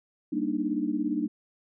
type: chord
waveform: sine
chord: Eb major seventh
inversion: first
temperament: equal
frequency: 196 / 233.1 / 293.7 / 311.1 Hz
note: G3 / Bb3 / D4 / Eb4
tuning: 0 / 0 / 0 / 0 cents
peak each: -35 / -32 / -29 / -31 dBFS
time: 0.32-1.28 s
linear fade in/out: 10 ms
effects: none